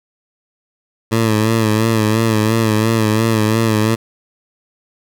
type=tone with vibrato; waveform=15% pulse; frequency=110.5 Hz; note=A2; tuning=8 cents sharp; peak=-6 dBFS; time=1.11-3.96 s; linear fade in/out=20 ms; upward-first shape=sine; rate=2.9 Hz; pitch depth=55 cents each way; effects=none